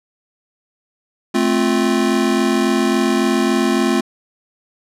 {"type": "chord", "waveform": "square", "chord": "F major", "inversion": "first", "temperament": "just", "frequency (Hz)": [218.3, 261.9, 349.2], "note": ["A3", "C4", "F4"], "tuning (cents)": [-13, 2, 0], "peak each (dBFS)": -19, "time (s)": [1.34, 4.01], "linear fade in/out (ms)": 10, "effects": ["low-pass 10000 Hz 12 dB/octave"]}